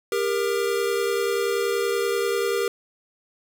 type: tone pair together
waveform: square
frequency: 399.6 / 470 Hz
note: G4 / A#4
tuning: +33 / +14 cents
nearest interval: minor third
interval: 281 cents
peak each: -25 dBFS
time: 0.12-2.68 s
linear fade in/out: 2 ms
effects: 8-bit